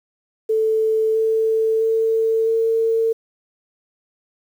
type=tone with pitch steps; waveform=sine; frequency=440 / 443.8 / 447.7 / 451.6 Hz; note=A4 / A4 / A4 / A4; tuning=0 / +15 / +30 / +45 cents; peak=-15 dBFS; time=0.49-3.13 s; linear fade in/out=10 ms; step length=660 ms; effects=8-bit